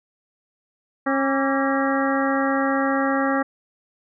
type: harmonic tone with a mistuned harmonic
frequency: 271.5 Hz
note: C#4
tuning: 36 cents flat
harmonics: 1 / 2 / 3 / 4 / 5 / 6 / 7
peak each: -22 / -25 / -27 / -28 / -29 / -30 / -30 dBFS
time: 1.06-3.43 s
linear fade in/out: 10 ms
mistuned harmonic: 4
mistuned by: +110 cents
effects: none